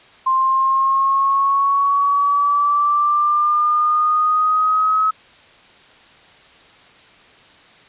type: exponential sweep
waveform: sine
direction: up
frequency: 1048 to 1284 Hz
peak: -13 dBFS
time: 0.26-5.11 s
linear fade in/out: 10 ms
effects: white hiss -47 dBFS RMS until 7.88 s + resampled to 8000 Hz